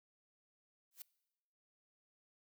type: noise with exponential growth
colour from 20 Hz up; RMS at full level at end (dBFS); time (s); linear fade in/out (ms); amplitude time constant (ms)
blue; -45; 0.91-1.02; 2; 22
effects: noise-tail reverb RT60 1.0 s tail -22 dB re dry